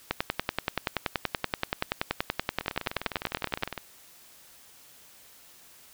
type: two click trains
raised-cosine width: 0.3 ms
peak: -17 / -9 dBFS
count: 24 / 38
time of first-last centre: 2.61-3.778 / 0.11-3.634 s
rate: 19.7 / 10.5 Hz
effects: white hiss -54 dBFS RMS until 5.93 s